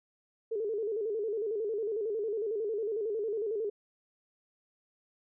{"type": "tone with vibrato", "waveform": "sine", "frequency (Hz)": 428.8, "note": "A4", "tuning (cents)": -45, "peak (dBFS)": -30, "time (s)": [0.51, 3.7], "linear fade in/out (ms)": 10, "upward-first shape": "square", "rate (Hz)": 11, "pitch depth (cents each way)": 88, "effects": []}